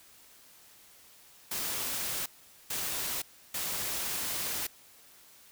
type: noise bursts at uneven times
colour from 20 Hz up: white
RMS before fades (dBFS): -34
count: 3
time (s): 1.51-2.26 / 2.7-3.22 / 3.54-4.67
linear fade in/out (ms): 5
effects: white hiss -57 dBFS RMS until 5.51 s